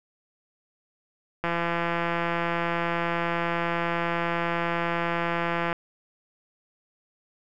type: click train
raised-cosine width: 0.5 ms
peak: -12 dBFS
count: 730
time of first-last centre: 1.44-5.728 s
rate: 170 Hz
effects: none